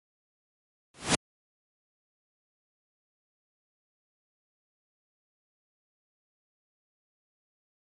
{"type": "noise with exponential growth", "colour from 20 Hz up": "pink", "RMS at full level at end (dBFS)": -18, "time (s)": [0.94, 1.15], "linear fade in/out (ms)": 2, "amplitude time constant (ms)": 44, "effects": ["high-pass 100 Hz 12 dB/octave", "MP3 48 kbps"]}